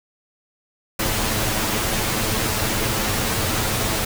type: noise with comb filter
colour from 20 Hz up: pink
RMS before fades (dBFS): -22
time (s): 0.99-4.05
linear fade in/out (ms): 5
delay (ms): 9.2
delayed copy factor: +0.6
effects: none